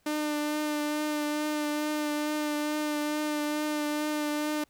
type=tone with vibrato; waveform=sawtooth; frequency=299.9 Hz; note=D4; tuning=36 cents sharp; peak=-24 dBFS; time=0.06-4.64 s; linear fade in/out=5 ms; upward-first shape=triangle; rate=2.3 Hz; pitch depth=20 cents each way; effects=pink hiss -68 dBFS RMS until 4.69 s